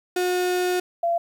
35% pulse / sine tone pair in turn, 361.4 / 682.2 Hz, F#4 / F5, -41 / -41 cents, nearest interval major seventh, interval 1100 cents, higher second, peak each -19 dBFS, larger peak neither, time 0.16-0.8 / 1.03-1.18 s, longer first, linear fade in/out 5 ms, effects 10-bit

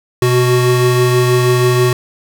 square tone pair together, 125.41 / 370 Hz, B2 / F#4, +27 / 0 cents, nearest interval octave + perfect fifth, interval 1873 cents, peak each -13 dBFS, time 0.22-1.93 s, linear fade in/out 2 ms, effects none

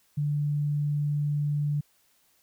sine tone, 146.7 Hz, D3, 2 cents flat, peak -24 dBFS, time 0.17-1.81 s, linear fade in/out 10 ms, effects white hiss -66 dBFS RMS until 2.42 s

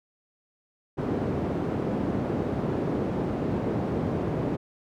white band-pass noise, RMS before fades -28 dBFS, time 0.97-4.57 s, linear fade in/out 20 ms, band 100 to 350 Hz, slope 12 dB/octave, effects none

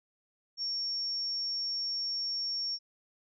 sine tone, 5500 Hz, F8, 27 cents flat, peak -31 dBFS, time 0.57-2.79 s, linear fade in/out 50 ms, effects none

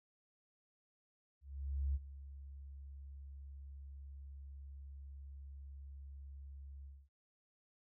sine tone with ADSR envelope, 69.1 Hz, C#2, 5 cents flat, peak -32 dBFS, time 1.41-7.09 s, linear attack 540 ms, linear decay 33 ms, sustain -16 dB, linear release 240 ms, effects none

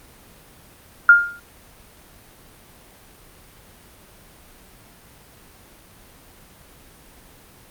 sine tone with exponential decay, 1409 Hz, F6, 15 cents sharp, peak -3 dBFS, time 1.09-1.4 s, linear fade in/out 2 ms, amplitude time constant 66 ms, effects pink hiss -48 dBFS RMS until 7.7 s + Opus 32 kbps

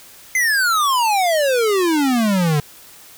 square exponential sweep, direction down, 2093 to 142.9 Hz, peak -15 dBFS, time 0.35-2.6 s, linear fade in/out 2 ms, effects white hiss -43 dBFS RMS until 3.17 s

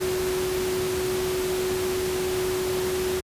sine tone in noise, 370 Hz, F#4, in tune, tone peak -24 dBFS, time 0-3.21 s, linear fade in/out 20 ms, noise pink, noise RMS -31 dBFS, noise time 0-3.21 s, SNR +4 dB, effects high-pass 60 Hz 12 dB/octave + resampled to 32000 Hz

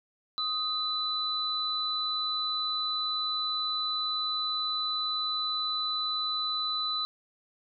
sine tone pair together, 1251 / 3990 Hz, D#6 / B7, +9 / +17 cents, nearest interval octave + minor sixth, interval 2008 cents, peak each -34 / -29 dBFS, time 0.38-7.05 s, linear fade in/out 0 ms, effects none

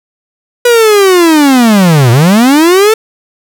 45% pulse linear two-way sweep, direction down then up, 490.6 to 112.9 to 449.8 Hz, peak -3 dBFS, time 0.65-2.94 s, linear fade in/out 5 ms, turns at 2.11 s, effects none

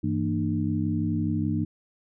sine tone cluster, 99.1 / 164.5 / 231.3 / 303 Hz, G2 / E3 / A#3 / D#4, +19 / -3 / -13 / -46 cents, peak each -29 dBFS, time 0.03-1.65 s, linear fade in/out 10 ms, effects none

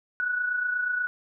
sine tone pair together, 1470.7 / 1499 Hz, F#6 / F#6, -11 / +22 cents, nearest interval unison, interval 33 cents, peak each -25 / -34 dBFS, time 0.2-1.07 s, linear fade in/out 0 ms, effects none

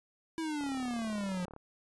square exponential sweep, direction down, 329.6 to 176.3 Hz, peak -34 dBFS, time 0.38-1.45 s, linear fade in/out 0 ms
click train, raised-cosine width 1 ms, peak -34 dBFS, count 36, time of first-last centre 0.61-1.564 s, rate 36.7 Hz
effects resampled to 24000 Hz

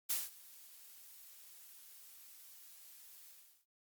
blue noise with ADSR envelope, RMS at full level -34 dBFS, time 0.09-3.66 s, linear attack 15 ms, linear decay 190 ms, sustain -23 dB, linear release 390 ms, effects Opus 48 kbps

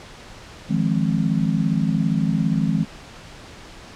sine chord, F minor seventh, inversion third, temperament just, 157.15 / 174.61 / 209.5 / 261.9 Hz, Eb3 / F3 / Ab3 / C4, +18 / 0 / +15 / +2 cents, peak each -22 / -23 / -22 / -26 dBFS, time 0.69-2.85 s, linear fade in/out 20 ms, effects pink hiss -41 dBFS RMS until 3.95 s + low-pass 6000 Hz 12 dB/octave

